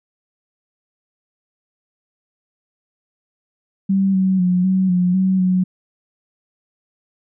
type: tone with pitch steps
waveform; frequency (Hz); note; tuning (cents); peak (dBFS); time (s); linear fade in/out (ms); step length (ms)
sine; 193.9 / 188.9 / 180.4 / 188.3 / 179.5 / 188.6 / 184; G3 / F#3 / F#3 / F#3 / F3 / F#3 / F#3; -19 / +36 / -44 / +31 / +48 / +33 / -9; -13; 3.89-5.64; 10; 250
effects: none